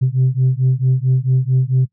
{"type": "beating tone pair", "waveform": "sine", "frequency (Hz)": [127.5, 132], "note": ["C3", "C3"], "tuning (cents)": [-44, 16], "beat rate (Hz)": 4.5, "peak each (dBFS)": -14, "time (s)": [0.01, 1.86], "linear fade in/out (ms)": 20, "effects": ["noise-tail reverb RT60 0.1 s tail -18 dB re dry", "tanh soft clip ceiling -8 dBFS"]}